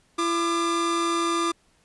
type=tone pair together; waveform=45% pulse; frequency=337.3 / 1196 Hz; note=E4 / D6; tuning=+40 / +31 cents; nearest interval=octave + minor seventh; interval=2191 cents; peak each=-25 dBFS; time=0.18-1.52 s; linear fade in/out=10 ms; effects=pink hiss -63 dBFS RMS until 1.84 s + resampled to 24000 Hz